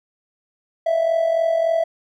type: tone with amplitude modulation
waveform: triangle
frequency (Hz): 659.3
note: E5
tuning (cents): 0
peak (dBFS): -10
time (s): 0.86-1.84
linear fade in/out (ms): 10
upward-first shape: sine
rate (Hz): 43.5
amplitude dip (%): 70
effects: tanh soft clip ceiling -10 dBFS